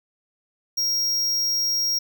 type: tone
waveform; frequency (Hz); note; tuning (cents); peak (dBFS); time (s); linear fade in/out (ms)
square; 5600; F8; +4; -21; 0.77-1.99; 10
effects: none